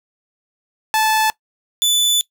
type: tone pair in turn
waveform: sawtooth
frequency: 872 / 3488 Hz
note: A5 / A7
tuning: -16 / -16 cents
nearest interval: 2 octaves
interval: 2400 cents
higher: second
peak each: -10 dBFS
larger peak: neither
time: 0.94-1.3 / 1.82-2.21 s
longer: second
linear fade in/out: 0 ms
effects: noise-tail reverb RT60 0.1 s tail -21 dB re dry